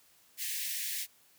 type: high-pass noise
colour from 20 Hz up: white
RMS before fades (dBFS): -36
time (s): 0.37-1.07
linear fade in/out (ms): 50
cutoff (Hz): 1700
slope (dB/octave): 96
effects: white hiss -64 dBFS RMS until 1.38 s + high-pass 60 Hz 12 dB/octave